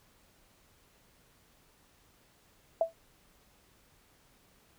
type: tone with exponential decay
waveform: sine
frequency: 659.3 Hz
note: E5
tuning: in tune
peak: -20 dBFS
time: 2.81-2.93 s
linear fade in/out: 2 ms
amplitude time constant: 24 ms
effects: pink hiss -65 dBFS RMS until 4.78 s